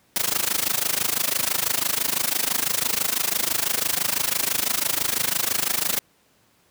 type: noise with amplitude modulation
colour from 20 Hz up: white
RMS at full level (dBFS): -20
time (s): 0.16-5.99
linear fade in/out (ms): 0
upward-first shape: sine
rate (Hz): 26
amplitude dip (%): 90
effects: pink hiss -61 dBFS RMS until 6.7 s + high-pass 100 Hz 12 dB/octave